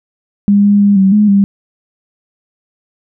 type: tone with pitch steps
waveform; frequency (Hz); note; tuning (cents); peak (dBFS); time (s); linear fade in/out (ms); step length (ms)
sine; 202.3 / 203.6 / 202.3 / 192.3 / 209.8 / 199; G#3 / G#3 / G#3 / G3 / G#3 / G3; -45 / -34 / -45 / -33 / +18 / +26; -5; 0.48-1.44; 0; 160
effects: none